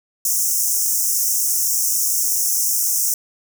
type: high-pass noise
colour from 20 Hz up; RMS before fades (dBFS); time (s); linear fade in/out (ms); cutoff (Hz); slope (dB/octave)
pink; -19; 0.25-3.14; 2; 5500; 96
effects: none